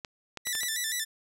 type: clicks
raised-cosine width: 0.2 ms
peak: -20 dBFS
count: 5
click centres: 0.048 / 0.373 / 0.471 / 0.552 / 0.633 s
type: tone with vibrato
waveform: 10% pulse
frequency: 1864.7 Hz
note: A#6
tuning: in tune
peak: -20 dBFS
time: 0.45-1.05 s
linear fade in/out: 20 ms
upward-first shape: square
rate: 6.4 Hz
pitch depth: 88 cents each way
effects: none